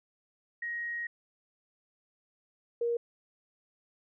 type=tone pair in turn; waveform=sine; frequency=1884 / 471 Hz; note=A#6 / A#4; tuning=+18 / +18 cents; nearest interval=2 octaves; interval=2400 cents; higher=first; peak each=-33 / -27 dBFS; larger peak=second; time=0.62-1.07 / 2.81-2.97 s; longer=first; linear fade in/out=5 ms; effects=none